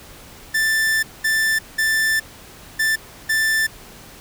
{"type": "tone bursts at uneven times", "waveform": "45% pulse", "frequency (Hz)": 1769, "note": "A6", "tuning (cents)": 9, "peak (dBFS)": -16, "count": 5, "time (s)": [[0.54, 1.03], [1.24, 1.59], [1.78, 2.2], [2.79, 2.96], [3.29, 3.67]], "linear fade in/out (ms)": 10, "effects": ["pink hiss -42 dBFS RMS until 4.2 s"]}